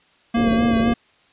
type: tone with vibrato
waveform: square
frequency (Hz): 230.4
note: A#3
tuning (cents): -20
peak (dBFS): -17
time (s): 0.34-0.94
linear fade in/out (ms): 10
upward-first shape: sine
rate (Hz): 4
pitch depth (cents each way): 30
type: low-pass noise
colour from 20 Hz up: white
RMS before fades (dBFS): -25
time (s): 0.35-0.94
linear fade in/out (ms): 20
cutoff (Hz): 560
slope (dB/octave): 96
effects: white hiss -57 dBFS RMS until 1.32 s + resampled to 8000 Hz